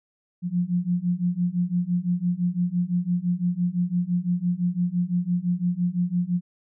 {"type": "beating tone pair", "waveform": "sine", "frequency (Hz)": [173.8, 179.7], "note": ["F3", "F3"], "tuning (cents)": [-8, 50], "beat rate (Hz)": 5.9, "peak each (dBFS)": [-25, -24], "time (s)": [0.42, 6.41], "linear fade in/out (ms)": 50, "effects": []}